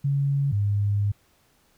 sine tone pair in turn, 140 / 101.89 Hz, C#3 / G#2, +18 / -33 cents, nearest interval tritone, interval 551 cents, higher first, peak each -20 dBFS, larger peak neither, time 0.04-0.52 / 0.52-1.12 s, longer second, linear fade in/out 10 ms, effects pink hiss -63 dBFS RMS until 1.77 s

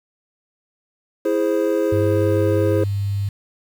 triangle chord, E augmented, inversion none, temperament equal, 329.6 / 415.3 / 523.3 Hz, E4 / G#4 / B#4, 0 / 0 / 0 cents, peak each -19 dBFS, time 1.25-2.84 s, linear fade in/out 5 ms
sine tone, 100 Hz, G2, 35 cents sharp, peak -19 dBFS, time 1.92-3.29 s, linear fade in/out 5 ms
effects 7-bit

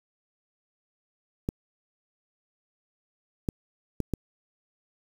clicks, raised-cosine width 3 ms, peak -14 dBFS, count 4, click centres 1.489 / 3.488 / 4.003 / 4.137 s, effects 7-bit

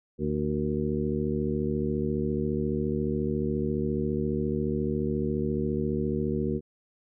harmonic tone with a mistuned harmonic, 74.4 Hz, D2, 23 cents sharp, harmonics 1 / 2 / 3 / 4 / 5 / 6, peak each -35 / -32 / -30 / -36 / -31 / -35 dBFS, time 0.18-6.61 s, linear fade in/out 50 ms, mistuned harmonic 6, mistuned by +78 cents, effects none

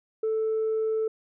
sine tone, 440 Hz, A4, in tune, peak -22 dBFS, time 0.23-1.08 s, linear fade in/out 5 ms, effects tanh soft clip ceiling -21 dBFS

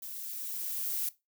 violet noise with level ramp, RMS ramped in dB -42 to -32 dBFS, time 0.02-1.09 s, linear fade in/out 5 ms, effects noise-tail reverb RT60 0.2 s tail -17 dB re dry

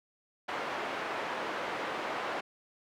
pink band-pass noise, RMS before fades -36 dBFS, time 0.48-2.41 s, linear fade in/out 10 ms, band 470 to 2000 Hz, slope 12 dB/octave, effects none

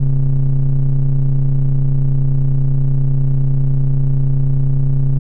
triangle ring-modulated tone, 60.5 Hz, B1, 35 cents flat, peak -5 dBFS, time 0-5.19 s, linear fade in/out 10 ms, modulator 75.6 Hz, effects none

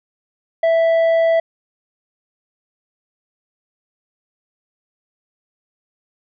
sine tone with tanh clipping, 659.3 Hz, E5, in tune, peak -13 dBFS, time 0.63-1.4 s, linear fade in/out 5 ms, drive 6 dB, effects none

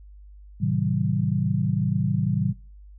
sine chord, A diminished seventh, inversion none, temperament just, 110 / 132 / 158.4 / 190.08 Hz, A2 / C3 / Eb3 / Gb3, 0 / +16 / +31 / +47 cents, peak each -26 dBFS, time 0.6-2.53 s, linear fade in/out 20 ms, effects noise-tail reverb RT60 0.4 s tail -24 dB re dry + added 50 Hz sine -43 dBFS peak until 2.98 s

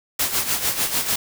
white noise with tremolo, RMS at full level -20 dBFS, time 0.19-1.16 s, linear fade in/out 5 ms, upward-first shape sine, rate 6.7 Hz, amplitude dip 65%, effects none

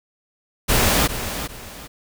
pink noise with echo, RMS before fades -17 dBFS, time 0.68-1.08 s, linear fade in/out 20 ms, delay 400 ms, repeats 2, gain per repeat -10 dB, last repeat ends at 1.88 s, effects none

